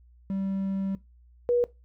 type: tone pair in turn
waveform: triangle / sine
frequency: 193.9 / 483.7 Hz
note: G3 / B4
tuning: -19 / -36 cents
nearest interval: octave + major third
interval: 1583 cents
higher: second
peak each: -25 / -20 dBFS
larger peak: second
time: 0.3-0.95 / 1.49-1.64 s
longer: first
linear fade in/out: 0 ms
effects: noise-tail reverb RT60 0.2 s tail -19 dB re dry + added 60 Hz sine -53 dBFS peak until 1.84 s